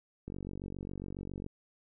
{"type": "click train", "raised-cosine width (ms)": 3, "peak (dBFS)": -28, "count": 57, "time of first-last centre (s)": [0.28, 1.464], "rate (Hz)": 47.3, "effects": []}